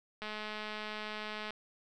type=click train; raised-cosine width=0.3 ms; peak=-25 dBFS; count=275; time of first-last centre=0.22-1.506 s; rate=213 Hz; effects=none